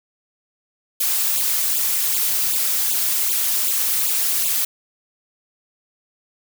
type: noise with flanger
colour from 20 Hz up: blue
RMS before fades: -20 dBFS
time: 1-4.65 s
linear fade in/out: 5 ms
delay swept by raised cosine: 0.26 to 5.26 ms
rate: 2.6 Hz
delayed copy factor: +0.95
effects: none